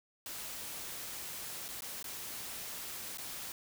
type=noise with dropouts; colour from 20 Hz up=white; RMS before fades=-43 dBFS; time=0.26-3.52 s; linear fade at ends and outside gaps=1 ms; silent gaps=1.682-1.687 / 1.807-1.821 / 2.027-2.042 / 3.173-3.183 s; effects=none